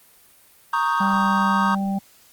triangle chord, Eb dominant seventh, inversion second, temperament equal, 932.3 / 1108.7 / 1244.5 / 1568 Hz, Bb5 / Db6 / Eb6 / G6, 0 / 0 / 0 / 0 cents, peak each -21 / -22 / -22 / -25 dBFS, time 0.73-1.75 s, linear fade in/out 5 ms
harmonic tone, 196 Hz, G3, in tune, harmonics 1 / 3 / 4, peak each -21 / -38 / -30 dBFS, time 1-1.99 s, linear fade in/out 10 ms
effects white hiss -53 dBFS RMS until 2.32 s + Opus 32 kbps

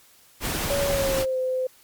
pink noise, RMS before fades -27 dBFS, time 0.4-1.26 s, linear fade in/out 50 ms
sine tone with pitch glide, 564 to 514.2 Hz, C#5 to C5, +30 to -30 cents, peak -22 dBFS, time 0.7-1.67 s, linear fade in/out 5 ms, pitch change -160 cents, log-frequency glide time 0.87-1.38 s
effects white hiss -55 dBFS RMS until 1.83 s + MP3 96 kbps

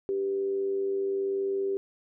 sine tone with amplitude modulation, 392 Hz, G4, in tune, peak -24 dBFS, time 0.09-1.77 s, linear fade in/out 0 ms, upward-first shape sine, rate 101 Hz, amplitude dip 40%, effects none

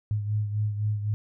sine beating tone pair, 104.9 / 108.8 Hz, G#2 / A2, +18 / -19 cents, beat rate 3.9 Hz, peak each -25 / -33 dBFS, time 0.11-1.14 s, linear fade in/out 0 ms, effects none

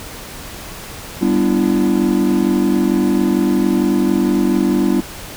triangle chord, E minor seventh, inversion first, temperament equal with one note detuned, 196 / 246.9 / 293.7 / 338.1 Hz, G3 / B3 / D4 / E4, 0 / 0 / 0 / +44 cents, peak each -16 dBFS, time 1.21-5.01 s, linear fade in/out 10 ms, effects pink hiss -32 dBFS RMS until 5.36 s

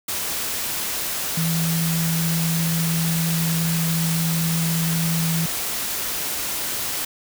sine tone in noise, 164.81 Hz, E3, in tune, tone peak -20 dBFS, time 1.37-5.46 s, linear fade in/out 5 ms, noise white, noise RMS -26 dBFS, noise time 0.08-7.05 s, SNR +3 dB, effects none

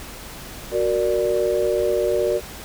sine chord, Gb augmented, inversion none, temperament equal, 370 / 466.2 / 587.3 Hz, Gb4 / Bb4 / D5, 0 / 0 / 0 cents, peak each -22 dBFS, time 0.71-2.41 s, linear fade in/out 50 ms, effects added 50 Hz sine -43 dBFS peak until 2.64 s + pink hiss -37 dBFS RMS until 2.64 s

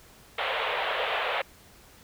pink band-pass noise, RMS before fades -29 dBFS, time 0.38-1.42 s, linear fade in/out 5 ms, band 470 to 3500 Hz, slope 48 dB/octave, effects pink hiss -54 dBFS RMS until 2.03 s

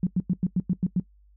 sine tone bursts, 180.8 Hz, F#3, 40 cents flat, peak -19 dBFS, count 8, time 0.03-0.999 s, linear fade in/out 2 ms, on 38 ms, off 95 ms, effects noise-tail reverb RT60 0.1 s tail -19 dB re dry + added 50 Hz sine -54 dBFS peak until 1.36 s

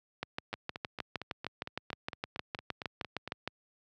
two click trains, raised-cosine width 0.3 ms, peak -18 / -23 dBFS, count 22 / 13, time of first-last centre 0.23-3.476 / 0.53-3.276 s, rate 6.47 / 4.37 Hz, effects high-pass 80 Hz 12 dB/octave

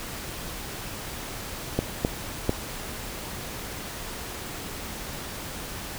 clicks, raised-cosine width 2 ms, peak -8 dBFS, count 3, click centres 1.79 / 2.049 / 2.494 s, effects pink hiss -36 dBFS RMS until 5.98 s

